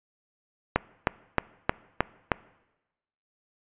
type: click train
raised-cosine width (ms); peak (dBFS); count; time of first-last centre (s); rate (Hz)
0.5; -5; 6; 0.76-2.318; 3.21
effects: noise-tail reverb RT60 1.0 s tail -21 dB re dry + resampled to 8000 Hz